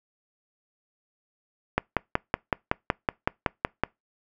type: click train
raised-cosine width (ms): 0.5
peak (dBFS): -6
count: 12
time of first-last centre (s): 1.78-3.836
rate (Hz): 5.35
effects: noise-tail reverb RT60 0.2 s tail -26 dB re dry